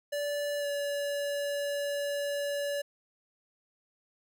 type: tone with pitch glide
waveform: square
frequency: 580 to 572.3 Hz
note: D5 to D5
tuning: -22 to -45 cents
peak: -31 dBFS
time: 0.12-2.82 s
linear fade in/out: 10 ms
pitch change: -23 cents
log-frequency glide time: 0.59-0.66 s
effects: none